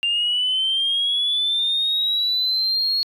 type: linear sweep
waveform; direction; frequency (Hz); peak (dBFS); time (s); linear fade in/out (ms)
sine; up; 2783 to 4332; -17; 0.03-3.03; 0
effects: tanh soft clip ceiling -14 dBFS